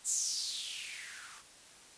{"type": "noise with band-pass filter sweep", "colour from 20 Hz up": "violet", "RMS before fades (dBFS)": -38, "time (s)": [0.04, 1.43], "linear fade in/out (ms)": 50, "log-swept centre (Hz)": [7800, 1100], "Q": 5, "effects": ["white hiss -56 dBFS RMS until 1.97 s", "resampled to 22050 Hz"]}